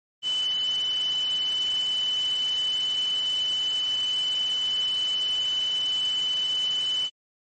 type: tone in noise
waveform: sine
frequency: 3007 Hz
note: F#7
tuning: 27 cents sharp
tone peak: -23 dBFS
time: 0.22-7.1 s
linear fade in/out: 50 ms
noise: white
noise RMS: -38 dBFS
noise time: 0.22-7.1 s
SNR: +12 dB
effects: MP3 32 kbps